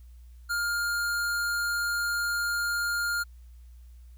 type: tone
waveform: square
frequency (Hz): 1409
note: F6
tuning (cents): +15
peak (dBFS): -27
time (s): 0.49-3.24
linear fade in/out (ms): 20
effects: added 60 Hz sine -46 dBFS peak until 4.17 s + white hiss -69 dBFS RMS until 4.17 s